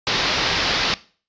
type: low-pass noise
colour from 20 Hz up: white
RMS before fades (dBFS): -21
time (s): 0.07-0.94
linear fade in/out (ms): 0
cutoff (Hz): 5200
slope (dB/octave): 48
effects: noise-tail reverb RT60 0.4 s tail -19 dB re dry + resampled to 16000 Hz